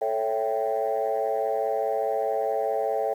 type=chord; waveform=sine; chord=A dominant seventh; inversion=none; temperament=equal; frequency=440 / 554.4 / 659.3 / 784 Hz; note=A4 / C#5 / E5 / G5; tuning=0 / 0 / 0 / 0 cents; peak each=-28 dBFS; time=0.01-3.14 s; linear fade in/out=10 ms; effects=tanh soft clip ceiling -16 dBFS + 9-bit